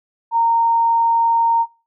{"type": "tone", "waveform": "sine", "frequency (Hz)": 923, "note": "A#5", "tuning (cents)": -17, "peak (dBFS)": -13, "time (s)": [0.31, 1.66], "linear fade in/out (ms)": 50, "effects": ["noise-tail reverb RT60 0.3 s tail -20 dB re dry"]}